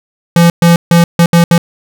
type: tone bursts at uneven times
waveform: square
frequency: 170.4 Hz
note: F3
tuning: 42 cents flat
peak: -4 dBFS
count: 6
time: 0.36-0.5 / 0.62-0.76 / 0.91-1.04 / 1.19-1.26 / 1.33-1.44 / 1.51-1.58 s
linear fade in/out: 2 ms
effects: none